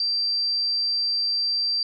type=tone; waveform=sine; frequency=4699 Hz; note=D8; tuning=in tune; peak=-21 dBFS; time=0-1.83 s; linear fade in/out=2 ms; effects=none